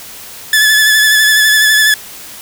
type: tone with vibrato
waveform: sawtooth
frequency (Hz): 1727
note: A6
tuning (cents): -33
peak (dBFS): -3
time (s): 0.53-1.94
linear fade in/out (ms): 2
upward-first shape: sine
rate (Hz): 12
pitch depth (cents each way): 28
effects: white hiss -31 dBFS RMS until 2.41 s